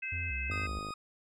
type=harmonic tone; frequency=518 Hz; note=C5; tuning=17 cents flat; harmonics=3 / 4 / 5; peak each=-44 / -41 / -36 dBFS; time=0.02-0.67 s; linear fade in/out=10 ms
type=tone with vibrato; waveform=triangle; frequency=76.9 Hz; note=D#2; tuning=20 cents flat; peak=-34 dBFS; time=0.12-0.79 s; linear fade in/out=5 ms; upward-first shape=square; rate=2.7 Hz; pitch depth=210 cents each way
type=click train; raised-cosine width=2 ms; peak=-30 dBFS; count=22; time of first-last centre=0.5-0.906 s; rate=51.7 Hz
type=tone; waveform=40% pulse; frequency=1244.5 Hz; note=D#6; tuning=in tune; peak=-38 dBFS; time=0.51-0.94 s; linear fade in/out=5 ms
effects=low-pass 8000 Hz 12 dB/octave